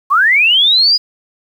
sine linear sweep, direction up, 1046.5 to 4989 Hz, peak -7 dBFS, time 0.1-0.98 s, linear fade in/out 20 ms, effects 7-bit

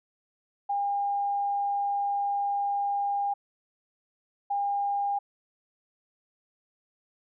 sine tone pair in turn, 806 / 806 Hz, G5 / G5, +48 / +48 cents, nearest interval unison, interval 0 cents, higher neither, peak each -25 dBFS, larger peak neither, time 0.69-3.34 / 4.5-5.19 s, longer first, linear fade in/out 10 ms, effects none

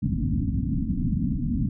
white low-pass noise, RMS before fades -25 dBFS, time 0.02-1.69 s, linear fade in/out 5 ms, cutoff 280 Hz, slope 96 dB/octave, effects none

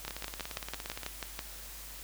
two click trains, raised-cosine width 0.2 ms, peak -18 / -21 dBFS, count 9 / 18, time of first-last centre 0.08-1.391 / 0.05-1.033 s, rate 6.1 / 17.3 Hz, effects added 50 Hz sine -49 dBFS peak until 2.03 s + white hiss -47 dBFS RMS until 2.03 s

